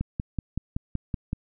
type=click train; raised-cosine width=5 ms; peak=-15 dBFS; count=8; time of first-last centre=0.01-1.331 s; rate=5.3 Hz; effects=none